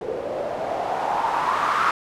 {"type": "noise with low-pass filter sweep", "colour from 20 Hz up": "blue", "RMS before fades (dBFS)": -24, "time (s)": [0.01, 1.91], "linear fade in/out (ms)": 2, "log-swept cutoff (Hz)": [460, 1300], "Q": 4.9, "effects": []}